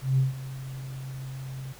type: tone with ADSR envelope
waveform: sine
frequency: 132.4 Hz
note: C3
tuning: 21 cents sharp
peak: -17 dBFS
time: 0.01-1.73 s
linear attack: 170 ms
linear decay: 150 ms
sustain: -17 dB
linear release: 11 ms
effects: tanh soft clip ceiling -14 dBFS + pink hiss -49 dBFS RMS until 1.79 s